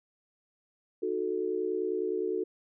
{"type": "chord", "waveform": "sine", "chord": "D# diminished", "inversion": "none", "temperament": "equal", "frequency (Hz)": [311.1, 370, 440], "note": ["D#4", "F#4", "A4"], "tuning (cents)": [0, 0, 0], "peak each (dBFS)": [-37, -31, -32], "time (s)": [1.02, 2.44], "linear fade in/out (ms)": 10, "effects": []}